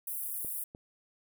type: high-pass noise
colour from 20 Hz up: pink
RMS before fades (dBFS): -37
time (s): 0.07-0.64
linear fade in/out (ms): 5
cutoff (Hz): 9800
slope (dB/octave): 48
type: clicks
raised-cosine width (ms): 2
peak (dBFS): -33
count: 2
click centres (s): 0.447 / 0.749
effects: none